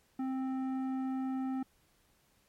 sine tone with tanh clipping, 262.6 Hz, C4, 6 cents sharp, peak -34 dBFS, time 0.19-1.63 s, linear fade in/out 5 ms, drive 11 dB, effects pink hiss -70 dBFS RMS until 2.48 s + MP3 64 kbps

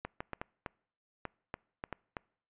clicks, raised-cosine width 0.5 ms, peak -22 dBFS, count 10, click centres 0.05 / 0.205 / 0.333 / 0.415 / 0.662 / 1.253 / 1.541 / 1.839 / 1.927 / 2.168 s, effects noise-tail reverb RT60 0.6 s tail -26 dB re dry + resampled to 8000 Hz

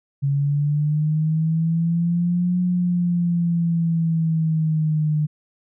sine linear two-way sweep, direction up then down, 138.7 to 180 to 150.9 Hz, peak -17 dBFS, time 0.22-5.27 s, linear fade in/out 20 ms, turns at 2.6 s, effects none

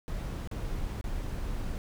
brown noise with dropouts, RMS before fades -34 dBFS, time 0.08-1.78 s, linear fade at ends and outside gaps 0 ms, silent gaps 0.474-0.513 / 1.012-1.041 s, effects none

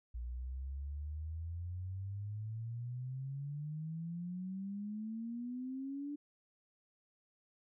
sine exponential sweep, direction up, 58.27 to 293.5 Hz, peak -39 dBFS, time 0.14-6.16 s, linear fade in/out 10 ms, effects none

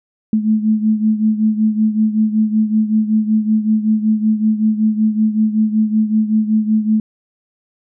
sine beating tone pair, 215.3 / 220.6 Hz, A3 / A3, -37 / +5 cents, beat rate 5.3 Hz, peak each -13 / -18 dBFS, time 0.33-7 s, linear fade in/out 2 ms, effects none

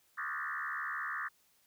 sine tone with frequency modulation, 1500 Hz, F#6, 23 cents sharp, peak -35 dBFS, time 0.17-1.29 s, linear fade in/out 20 ms, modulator 72.9 Hz, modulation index 5.1, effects white hiss -70 dBFS RMS until 1.66 s

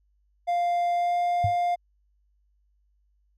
triangle tone with pitch glide, 698.5 to 703 Hz, F5 to F5, 0 to +11 cents, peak -20 dBFS, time 0.47-1.76 s, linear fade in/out 20 ms, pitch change +11 cents, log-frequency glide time 0.95-1.15 s
sine tone with exponential decay, 100.8 Hz, G2, 49 cents sharp, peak -19 dBFS, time 1.44-1.56 s, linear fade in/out 5 ms, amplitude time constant 25 ms
effects added 50 Hz sine -64 dBFS peak until 3.37 s

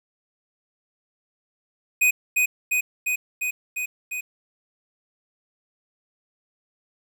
square tone with echo, 2495 Hz, D#7, 4 cents sharp, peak -16 dBFS, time 2.01-2.11 s, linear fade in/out 10 ms, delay 350 ms, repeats 6, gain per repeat -2 dB, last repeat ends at 4.21 s, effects 9-bit

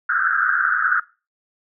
white band-pass noise, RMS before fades -19 dBFS, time 0.09-1 s, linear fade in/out 5 ms, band 1300 to 1600 Hz, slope 96 dB/octave, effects noise-tail reverb RT60 0.3 s tail -20 dB re dry

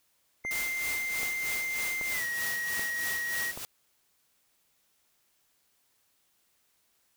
triangle tone with pitch glide, 2093 to 1897.2 Hz, C7 to A#6, 0 to +30 cents, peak -29 dBFS, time 0.44-3.52 s, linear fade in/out 20 ms, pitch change -170 cents, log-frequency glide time 2.12-2.24 s
click train, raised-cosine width 1 ms, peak -26 dBFS, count 5, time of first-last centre 0.45-3.575 s, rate 1.28 Hz
white noise with tremolo, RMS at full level -35 dBFS, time 0.51-3.65 s, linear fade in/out 0 ms, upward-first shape sine, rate 3.2 Hz, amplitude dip 60%
effects white hiss -71 dBFS RMS until 7.16 s

